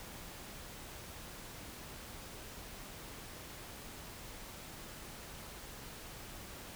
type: silence
effects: pink hiss -49 dBFS RMS until 6.75 s